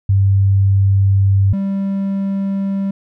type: tone pair in turn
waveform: sine / triangle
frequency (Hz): 98 / 196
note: G2 / G3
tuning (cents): 0 / 0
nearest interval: octave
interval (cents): 1200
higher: second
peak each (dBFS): -9 / -14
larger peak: first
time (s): 0.09-1.53 / 1.53-2.91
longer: first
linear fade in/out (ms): 5
effects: none